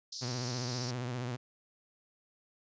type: band-pass noise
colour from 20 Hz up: white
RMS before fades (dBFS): -43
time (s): 0.12-0.91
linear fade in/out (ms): 5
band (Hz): 4300 to 5800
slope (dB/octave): 48
type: tone with vibrato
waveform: sawtooth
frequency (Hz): 123.6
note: B2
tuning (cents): +2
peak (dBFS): -31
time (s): 0.21-1.37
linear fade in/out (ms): 20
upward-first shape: sine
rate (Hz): 15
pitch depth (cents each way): 75
effects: resampled to 16000 Hz